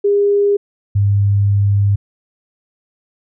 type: tone pair in turn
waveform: sine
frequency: 405.5 / 100.73 Hz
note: G#4 / G2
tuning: -41 / +48 cents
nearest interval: 2 octaves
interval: 2411 cents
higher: first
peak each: -10 dBFS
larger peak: neither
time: 0.04-0.57 / 0.95-1.96 s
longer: second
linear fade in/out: 10 ms
effects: none